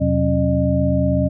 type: tone cluster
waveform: sine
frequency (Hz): 81.7 / 126.9 / 183.3 / 272.6 / 608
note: E2 / B2 / F#3 / C#4 / D#5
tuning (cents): -15 / +47 / -16 / -29 / -40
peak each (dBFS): -21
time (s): 0-1.29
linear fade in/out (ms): 20
effects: none